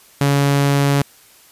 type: tone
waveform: sawtooth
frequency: 141 Hz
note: C#3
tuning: 30 cents sharp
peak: -9 dBFS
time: 0.21-1.02 s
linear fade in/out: 2 ms
effects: white hiss -48 dBFS RMS until 1.51 s + resampled to 32000 Hz